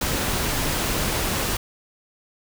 pink noise, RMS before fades -24 dBFS, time 0.01-1.57 s, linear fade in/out 5 ms, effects none

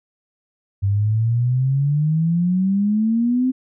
sine exponential sweep, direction up, 97.2 to 261.6 Hz, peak -15 dBFS, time 0.82-3.52 s, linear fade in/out 20 ms, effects none

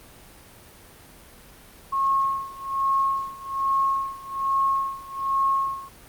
sine tone with tremolo, 1087 Hz, C#6, 34 cents flat, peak -18 dBFS, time 1.92-5.89 s, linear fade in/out 10 ms, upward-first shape sine, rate 1.2 Hz, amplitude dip 90%, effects pink hiss -48 dBFS RMS until 6.08 s + Opus 32 kbps

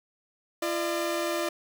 sawtooth tone pair together, 340.6 / 602 Hz, F4 / D5, -43 / +43 cents, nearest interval minor seventh, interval 986 cents, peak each -26 dBFS, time 0.62-1.49 s, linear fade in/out 5 ms, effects 9-bit

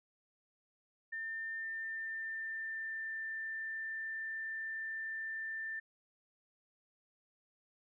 sine tone with pitch glide, 1800 to 1783.4 Hz, A6 to A6, +39 to +23 cents, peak -38 dBFS, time 1.12-5.8 s, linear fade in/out 10 ms, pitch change -16 cents, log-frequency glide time 1.48-3.22 s, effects none

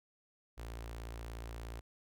sawtooth tone with notch filter, 56.9 Hz, A#1, 41 cents flat, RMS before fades -45 dBFS, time 0.57-1.81 s, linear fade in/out 20 ms, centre 180 Hz, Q 1, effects none

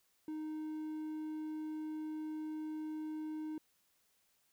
triangle tone, 310 Hz, D#4, 6 cents flat, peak -37 dBFS, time 0.28-3.58 s, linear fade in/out 2 ms, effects white hiss -75 dBFS RMS until 4.52 s

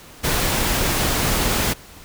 pink noise, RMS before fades -20 dBFS, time 0.23-1.74 s, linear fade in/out 20 ms, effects pink hiss -43 dBFS RMS until 2.04 s

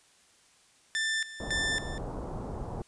sawtooth tone with tremolo, 1776 Hz, A6, 16 cents sharp, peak -24 dBFS, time 0.95-1.98 s, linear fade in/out 0 ms, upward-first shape square, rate 1.8 Hz, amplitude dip 80%
pink low-pass noise, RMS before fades -37 dBFS, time 1.4-2.82 s, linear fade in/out 2 ms, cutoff 960 Hz, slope 24 dB/octave
effects white hiss -62 dBFS RMS until 2.87 s + resampled to 22050 Hz

